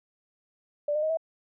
sine tone with pitch steps, 587.3 / 607 / 627.3 / 648.3 Hz, D5 / D#5 / D#5 / E5, 0 / -43 / +14 / -29 cents, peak -24 dBFS, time 0.88-1.172 s, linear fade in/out 5 ms, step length 73 ms, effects none

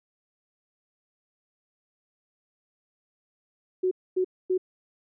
sine tone bursts, 370 Hz, F#4, in tune, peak -21 dBFS, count 3, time 3.83-4.579 s, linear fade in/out 10 ms, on 83 ms, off 250 ms, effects none

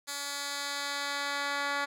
10% pulse tone with band-pass filter sweep, 284 Hz, C#4, 42 cents sharp, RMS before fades -34 dBFS, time 0.07-1.86 s, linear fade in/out 20 ms, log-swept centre 7200 to 2000 Hz, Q 0.74, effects none

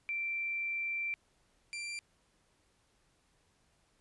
sine / sawtooth tone pair in turn, 2349 / 2362 Hz, D7 / D7, 0 / +9 cents, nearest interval unison, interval 9 cents, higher second, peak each -33 / -35 dBFS, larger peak first, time 0.09-1.14 / 1.73-1.99 s, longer first, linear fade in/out 0 ms, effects pink hiss -72 dBFS RMS until 4 s + resampled to 24000 Hz

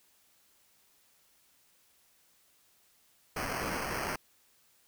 white noise with sample-and-hold, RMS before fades -35 dBFS, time 3.36-4.16 s, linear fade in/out 5 ms, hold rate 3675 Hz, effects white hiss -67 dBFS RMS until 4.87 s

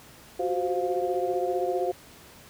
sine tone cluster, 361.5 / 376.8 / 521 / 704 Hz, F#4 / F#4 / C5 / F5, -40 / +32 / -7 / +14 cents, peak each -30 dBFS, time 0.39-1.92 s, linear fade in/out 10 ms, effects pink hiss -50 dBFS RMS until 2.49 s + high-pass 60 Hz 12 dB/octave

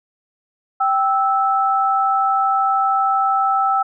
sine tone pair together, 781 / 1313.5 Hz, G5 / E6, -7 / -7 cents, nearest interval major sixth, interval 900 cents, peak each -17 dBFS, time 0.8-3.83 s, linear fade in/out 10 ms, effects none

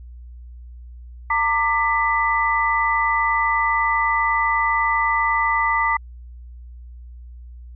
sine tone cluster, 911 / 1183 / 1991 Hz, A#5 / D6 / B6, -40 / +12 / +14 cents, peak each -21 dBFS, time 1.3-5.97 s, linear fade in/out 5 ms, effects added 60 Hz sine -36 dBFS peak until 7.75 s

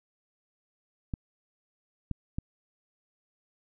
clicks, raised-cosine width 5 ms, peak -19 dBFS, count 3, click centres 1.138 / 2.113 / 2.385 s, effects none

